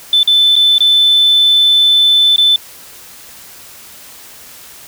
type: tone with dropouts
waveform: sine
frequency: 3520 Hz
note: A7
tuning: in tune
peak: -5 dBFS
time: 0.13-2.56 s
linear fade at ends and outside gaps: 2 ms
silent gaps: 0.231-0.275 / 0.556-0.563 / 0.782-0.805 / 2.361-2.381 s
effects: tanh soft clip ceiling -2 dBFS + white hiss -36 dBFS RMS until 4.87 s